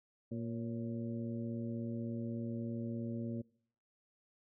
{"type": "harmonic tone with a mistuned harmonic", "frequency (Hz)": 116.54, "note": "A#2", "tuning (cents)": 0, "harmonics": [1, 2, 3, 4, 5], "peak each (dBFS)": [-42, -39, -47, -52, -50], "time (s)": [0.31, 3.42], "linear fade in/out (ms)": 10, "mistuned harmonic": 5, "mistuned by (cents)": -62, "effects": ["noise-tail reverb RT60 0.6 s tail -24 dB re dry"]}